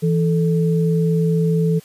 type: tone pair together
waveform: sine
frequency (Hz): 163.9 / 437.6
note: E3 / A4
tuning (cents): -10 / -9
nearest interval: octave + perfect fourth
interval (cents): 1701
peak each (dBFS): -15 / -21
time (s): 0.02-1.8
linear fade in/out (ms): 20
effects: white hiss -48 dBFS RMS until 1.84 s + resampled to 32000 Hz